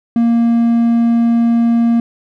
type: tone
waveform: triangle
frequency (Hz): 233.1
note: A#3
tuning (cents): 0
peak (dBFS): -7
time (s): 0.16-2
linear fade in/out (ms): 2
effects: none